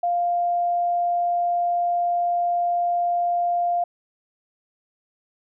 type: tone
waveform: sine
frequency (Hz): 699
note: F5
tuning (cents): +1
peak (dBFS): -19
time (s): 0.03-3.84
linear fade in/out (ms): 5
effects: none